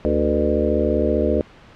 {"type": "harmonic tone with a mistuned harmonic", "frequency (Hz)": 75.1, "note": "D2", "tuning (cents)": 39, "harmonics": [1, 3, 4, 5, 6, 7, 8], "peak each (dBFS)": [-24, -24, -24, -24, -24, -24, -24], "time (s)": [0.05, 1.41], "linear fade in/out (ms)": 0, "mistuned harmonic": 7, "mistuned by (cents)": -72, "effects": ["pink hiss -46 dBFS RMS until 1.75 s", "low-pass 3000 Hz 12 dB/octave"]}